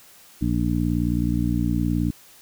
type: harmonic tone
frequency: 59.1 Hz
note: A#1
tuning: 24 cents sharp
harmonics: 1 / 2 / 3 / 4 / 5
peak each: -26 / -26 / -26 / -26 / -26 dBFS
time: 0.41-2.11 s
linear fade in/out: 10 ms
effects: white hiss -50 dBFS RMS until 2.41 s